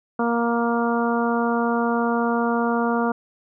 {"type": "harmonic tone", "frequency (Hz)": 234.6, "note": "A#3", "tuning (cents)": 11, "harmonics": [1, 2, 3, 4, 5, 6], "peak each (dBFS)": [-22, -25, -27, -28, -29, -30], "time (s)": [0.19, 3.12], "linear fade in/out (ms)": 5, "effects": []}